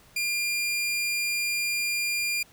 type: tone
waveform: sawtooth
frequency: 2400 Hz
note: D7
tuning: 37 cents sharp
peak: -22 dBFS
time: 0.16-2.43 s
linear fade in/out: 5 ms
effects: pink hiss -56 dBFS RMS until 2.52 s